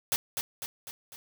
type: noise with echo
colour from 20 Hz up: white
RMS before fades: -27 dBFS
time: 0.12-0.16 s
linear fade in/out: 0 ms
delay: 250 ms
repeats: 4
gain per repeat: -5 dB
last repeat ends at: 1.16 s
effects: none